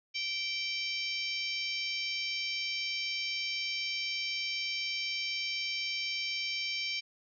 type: harmonic tone with a mistuned harmonic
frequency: 776 Hz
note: G5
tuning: 18 cents flat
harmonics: 3 / 4 / 5 / 6 / 7 / 8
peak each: -36 / -39 / -44 / -40 / -39 / -51 dBFS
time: 0.14-7.01 s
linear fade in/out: 20 ms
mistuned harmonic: 8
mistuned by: +66 cents
effects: none